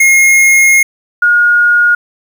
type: tone pair in turn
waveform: square / sine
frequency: 2149 / 1434.3 Hz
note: C7 / F6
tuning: +46 / +46 cents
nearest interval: perfect fifth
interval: 700 cents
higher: first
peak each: -5 dBFS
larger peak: neither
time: 0-0.83 / 1.22-1.95 s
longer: first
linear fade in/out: 5 ms
effects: 7-bit